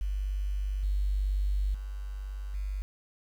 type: tone with level steps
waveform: sine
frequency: 49 Hz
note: G1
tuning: in tune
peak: -28 / -25 / -34 / -30 dBFS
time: 0.01-2.82 s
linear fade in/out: 0 ms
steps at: 0.83 / 1.74 / 2.54 s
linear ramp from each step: 5 ms
effects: 9-bit